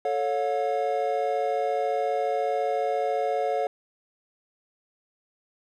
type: chord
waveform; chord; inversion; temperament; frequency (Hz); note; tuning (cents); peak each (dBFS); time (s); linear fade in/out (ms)
triangle; A augmented; none; equal with one note detuned; 440 / 554.4 / 716; A4 / C#5 / E#5; 0 / 0 / +43; -27 / -26 / -25; 0.05-3.67; 2
effects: none